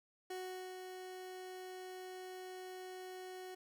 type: tone with ADSR envelope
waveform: 30% pulse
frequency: 369.9 Hz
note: F#4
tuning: in tune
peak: -39 dBFS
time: 0.3-3.55 s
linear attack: 6 ms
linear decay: 440 ms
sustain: -5 dB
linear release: 8 ms
effects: none